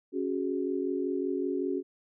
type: chord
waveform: sine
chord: C# suspended fourth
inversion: none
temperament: equal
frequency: 277.2 / 370 / 415.3 Hz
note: C#4 / F#4 / G#4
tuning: 0 / 0 / 0 cents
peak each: -32 / -31 / -35 dBFS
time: 0.12-1.83 s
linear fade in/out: 50 ms
effects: none